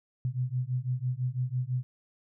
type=beating tone pair; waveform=sine; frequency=123.47 / 129.47 Hz; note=B2 / C3; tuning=0 / -18 cents; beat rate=6 Hz; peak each=-31 dBFS; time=0.25-1.83 s; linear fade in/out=0 ms; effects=none